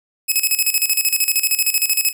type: tone with tremolo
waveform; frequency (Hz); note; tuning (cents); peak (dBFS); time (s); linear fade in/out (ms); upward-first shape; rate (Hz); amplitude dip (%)
5% pulse; 2566; E7; -47; -4; 0.28-2.13; 20; square; 13; 75
effects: none